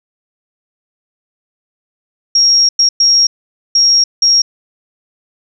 sine tone bursts at uneven times, 5588 Hz, F8, in tune, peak -6 dBFS, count 5, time 2.35-2.69 / 2.79-2.89 / 3-3.27 / 3.75-4.04 / 4.22-4.42 s, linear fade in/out 5 ms, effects none

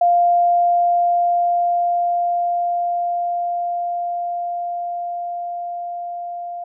sine tone with level ramp, 698.5 Hz, F5, in tune, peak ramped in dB -11 to -26 dBFS, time 0.01-6.64 s, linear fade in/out 5 ms, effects none

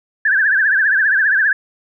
sine tone with vibrato, 1644 Hz, G#6, 18 cents flat, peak -11 dBFS, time 0.25-1.53 s, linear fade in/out 5 ms, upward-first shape triangle, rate 15 Hz, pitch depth 160 cents each way, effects none

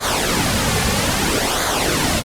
pink noise with flanger, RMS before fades -18 dBFS, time 0-2.23 s, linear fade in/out 50 ms, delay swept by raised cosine 0.36 to 3.16 ms, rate 0.61 Hz, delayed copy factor -0.6, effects low-pass 11000 Hz 12 dB/octave + Opus 48 kbps

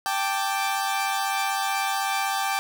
sawtooth chord, G suspended second, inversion none, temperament equal, 784 / 880 / 1174.7 Hz, G5 / A5 / D6, 0 / 0 / 0 cents, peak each -22 / -27 / -26 dBFS, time 0.06-2.59 s, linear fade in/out 0 ms, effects none

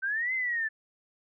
sine linear two-way sweep, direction up then down, 1521 to 2084 to 1737 Hz, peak -27 dBFS, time 0.02-0.69 s, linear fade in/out 20 ms, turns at 0.34 s, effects none

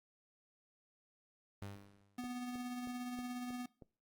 sawtooth tone with exponential decay, 100 Hz, G2, 35 cents sharp, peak -39 dBFS, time 1.62-2.27 s, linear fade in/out 0 ms, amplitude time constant 140 ms
square tone with tremolo, 246.9 Hz, B3, in tune, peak -40 dBFS, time 2.18-3.66 s, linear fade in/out 5 ms, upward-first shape triangle, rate 17 Hz, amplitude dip 40%
click train, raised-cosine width 2 ms, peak -40 dBFS, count 6, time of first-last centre 2.24-3.822 s, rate 3.16 Hz
effects noise-tail reverb RT60 0.4 s tail -22 dB re dry + Opus 32 kbps

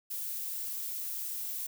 violet noise, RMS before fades -37 dBFS, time 0.1-1.67 s, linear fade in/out 10 ms, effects none

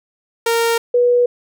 sawtooth / sine tone pair in turn, 462.4 / 487.2 Hz, A#4 / B4, -14 / -24 cents, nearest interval minor second, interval 90 cents, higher second, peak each -10 dBFS, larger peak neither, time 0.46-0.78 / 0.94-1.26 s, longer neither, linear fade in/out 5 ms, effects none

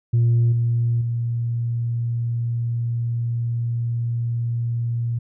sine tone with level steps, 117.8 Hz, A#2, 19 cents sharp, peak -12 / -16 / -20 dBFS, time 0.13-5.19 s, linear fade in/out 10 ms, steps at 0.52 / 1.01 s, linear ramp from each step 5 ms, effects tanh soft clip ceiling -12 dBFS

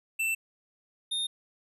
square tone pair in turn, 2670 / 3661 Hz, E7 / A#7, +22 / -32 cents, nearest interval perfect fourth, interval 546 cents, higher second, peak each -27 / -29 dBFS, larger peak first, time 0.19-0.35 / 1.11-1.27 s, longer neither, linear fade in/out 10 ms, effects resampled to 32000 Hz

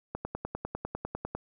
click train, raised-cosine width 1 ms, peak -19 dBFS, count 13, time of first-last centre 0.15-1.35 s, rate 10 Hz, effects none

